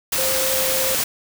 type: tone in noise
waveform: sine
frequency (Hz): 526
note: C5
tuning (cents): +9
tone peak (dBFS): -24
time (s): 0.18-0.95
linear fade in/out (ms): 5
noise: white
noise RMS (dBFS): -21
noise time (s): 0.12-1.04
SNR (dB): -6
effects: none